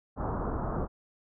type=low-pass noise; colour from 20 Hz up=pink; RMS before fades=-32 dBFS; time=0.16-0.88 s; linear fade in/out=50 ms; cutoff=1300 Hz; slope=48 dB/octave; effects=none